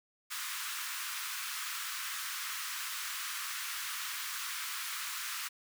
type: high-pass noise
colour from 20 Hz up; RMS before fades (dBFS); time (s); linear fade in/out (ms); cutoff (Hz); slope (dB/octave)
pink; -39; 0.3-5.49; 20; 1100; 48
effects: none